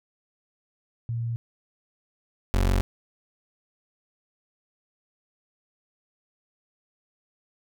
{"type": "tone pair in turn", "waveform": ["sine", "30% pulse"], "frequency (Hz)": [116.54, 46.25], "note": ["A#2", "F#1"], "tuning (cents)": [0, 0], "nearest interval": "octave + major third", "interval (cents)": 1600, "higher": "first", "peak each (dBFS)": [-26, -17], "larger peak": "second", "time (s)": [[1.09, 1.36], [2.54, 2.81]], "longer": "neither", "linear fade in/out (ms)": 0, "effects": []}